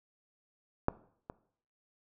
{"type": "clicks", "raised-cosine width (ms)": 1, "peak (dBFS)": [-12, -26], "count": 2, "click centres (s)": [0.884, 1.299], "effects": ["noise-tail reverb RT60 0.6 s tail -19 dB re dry"]}